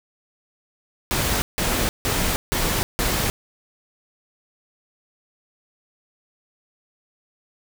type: noise bursts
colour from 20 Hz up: pink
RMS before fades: -22 dBFS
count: 5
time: 1.11-3.3 s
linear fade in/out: 0 ms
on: 310 ms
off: 160 ms
effects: none